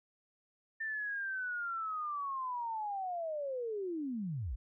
sine linear sweep, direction down, 1795 to 43.98 Hz, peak -35 dBFS, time 0.8-4.56 s, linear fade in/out 10 ms, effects none

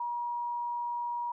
sine tone, 956 Hz, A#5, 43 cents sharp, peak -31 dBFS, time 0-1.32 s, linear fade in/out 5 ms, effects none

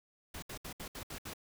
pink noise bursts, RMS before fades -44 dBFS, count 7, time 0.34-1.336 s, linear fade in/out 5 ms, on 84 ms, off 68 ms, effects none

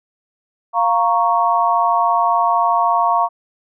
sine chord, Bb minor, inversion second, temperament equal, 698.5 / 932.3 / 1108.7 Hz, F5 / Bb5 / Db6, 0 / 0 / 0 cents, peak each -17 dBFS, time 0.73-3.29 s, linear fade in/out 50 ms, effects none

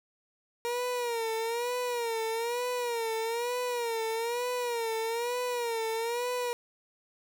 30% pulse tone with vibrato, 470.8 Hz, A#4, 17 cents sharp, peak -27 dBFS, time 0.65-6.53 s, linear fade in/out 0 ms, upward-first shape sine, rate 1.1 Hz, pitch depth 92 cents each way, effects none

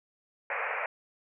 white band-pass noise, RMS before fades -33 dBFS, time 0.5-0.86 s, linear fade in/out 2 ms, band 450 to 2500 Hz, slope 96 dB/octave, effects none

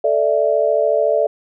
sine chord, A suspended fourth, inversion none, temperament equal with one note detuned, 440 / 587.3 / 661.2 Hz, A4 / D5 / E5, 0 / 0 / +5 cents, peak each -19 / -16 / -18 dBFS, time 0.04-1.27 s, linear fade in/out 5 ms, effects none

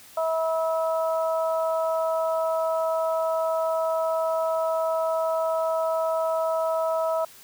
harmonic tone, 324 Hz, E4, 30 cents flat, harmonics 2 / 3 / 4, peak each -23 / -31 / -31 dBFS, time 0.17-7.25 s, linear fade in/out 5 ms, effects white hiss -49 dBFS RMS until 7.43 s

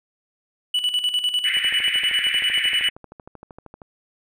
triangle tone with tremolo, 2960 Hz, F#7, in tune, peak -16 dBFS, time 0.74-2.89 s, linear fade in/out 5 ms, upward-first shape square, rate 10 Hz, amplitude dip 65%
pink band-pass noise, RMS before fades -26 dBFS, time 1.44-2.9 s, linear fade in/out 20 ms, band 1800 to 2500 Hz, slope 48 dB/octave
click train, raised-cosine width 1 ms, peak -26 dBFS, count 30, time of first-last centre 1.57-3.818 s, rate 12.9 Hz
effects none

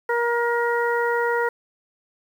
harmonic tone, 473.2 Hz, A#4, 26 cents sharp, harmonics 1 / 2 / 3 / 4, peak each -22 / -25 / -27 / -28 dBFS, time 0.09-1.49 s, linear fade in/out 5 ms, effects 8-bit

